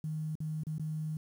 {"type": "tone with dropouts", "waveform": "sine", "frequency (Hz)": 155.56, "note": "D#3", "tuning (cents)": 0, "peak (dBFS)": -33, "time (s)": [0.04, 1.17], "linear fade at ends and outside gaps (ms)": 2, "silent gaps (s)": [[0.354, 0.403], [0.635, 0.668], [0.782, 0.796]], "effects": ["10-bit"]}